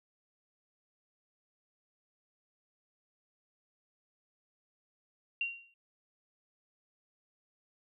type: tone with exponential decay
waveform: sine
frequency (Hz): 2759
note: F7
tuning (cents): -22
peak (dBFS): -28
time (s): 5.41-5.74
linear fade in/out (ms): 2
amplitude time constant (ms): 70
effects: none